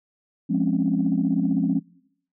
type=chord; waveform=sine; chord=Db major seventh; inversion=first; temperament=equal; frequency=174.61 / 207.7 / 261.6 / 277.2 Hz; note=F3 / Ab3 / C4 / Db4; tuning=0 / 0 / 0 / 0 cents; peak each=-24 dBFS; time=0.49-1.8 s; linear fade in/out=20 ms; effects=noise-tail reverb RT60 0.7 s tail -23 dB re dry + tanh soft clip ceiling -11 dBFS